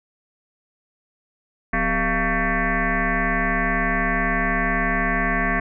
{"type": "tone with frequency modulation", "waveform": "sine", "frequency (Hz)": 908, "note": "A#5", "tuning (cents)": -46, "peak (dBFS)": -18, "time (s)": [1.73, 5.6], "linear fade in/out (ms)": 5, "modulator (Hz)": 218, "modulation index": 5.3, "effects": []}